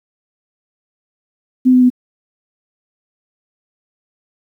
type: tone with pitch steps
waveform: sine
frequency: 255.3 / 252.5 / 249.8 Hz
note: C4 / B3 / B3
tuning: -42 / +39 / +20 cents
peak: -6 dBFS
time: 1.65-1.902 s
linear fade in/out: 20 ms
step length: 84 ms
effects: 8-bit